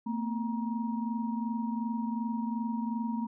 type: tone cluster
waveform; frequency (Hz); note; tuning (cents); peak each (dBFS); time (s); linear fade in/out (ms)
sine; 225.9 / 248.6 / 945; A3 / B3 / A#5; +46 / +12 / +23; -31 / -37 / -39; 0.06-3.27; 10
effects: none